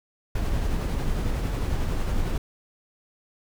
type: noise with tremolo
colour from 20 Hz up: brown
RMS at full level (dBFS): -24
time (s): 0.35-2.38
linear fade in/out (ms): 5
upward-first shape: sine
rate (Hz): 11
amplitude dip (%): 25
effects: none